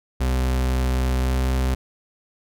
40% pulse tone with pitch glide, 63.8 to 64.47 Hz, C2 to C2, -43 to -25 cents, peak -18 dBFS, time 0.2-1.75 s, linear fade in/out 10 ms, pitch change +18 cents, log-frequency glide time 1.2-1.39 s, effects none

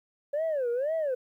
sine tone with vibrato, 555 Hz, C#5, 2 cents sharp, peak -24 dBFS, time 0.33-1.15 s, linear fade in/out 10 ms, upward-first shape sine, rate 2 Hz, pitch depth 280 cents each way, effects tanh soft clip ceiling -24 dBFS + 11-bit

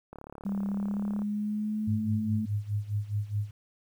click train, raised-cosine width 1 ms, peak -29 dBFS, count 40, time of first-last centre 0.13-1.219 s, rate 35.8 Hz
sine tone with pitch glide, 198.7 to 216.7 Hz, G3 to A3, +24 to -26 cents, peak -28 dBFS, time 0.45-2.46 s, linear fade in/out 10 ms, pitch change +150 cents, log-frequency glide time 0.66-1.95 s
sine tone with tremolo, 103.83 Hz, G#2, in tune, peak -25 dBFS, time 1.87-3.51 s, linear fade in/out 10 ms, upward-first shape sine, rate 4.8 Hz, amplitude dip 85%
effects 10-bit

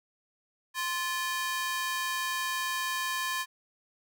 sawtooth ring-modulated tone, 1393 Hz, F6, 5 cents flat, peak -23 dBFS, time 0.74-3.46 s, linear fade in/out 50 ms, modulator 347 Hz, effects none

